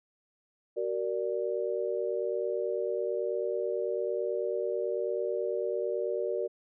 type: chord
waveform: sine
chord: Gb augmented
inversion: none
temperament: equal with one note detuned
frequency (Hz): 377.1 / 466.2 / 587.3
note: Gb4 / Bb4 / D5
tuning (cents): +33 / 0 / 0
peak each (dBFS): -33 / -32 / -34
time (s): 0.76-6.48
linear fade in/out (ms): 20
effects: none